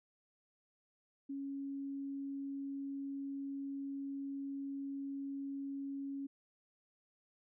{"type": "tone", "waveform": "sine", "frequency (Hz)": 276.6, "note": "C#4", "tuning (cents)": -4, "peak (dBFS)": -39, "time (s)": [1.29, 6.27], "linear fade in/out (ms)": 10, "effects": []}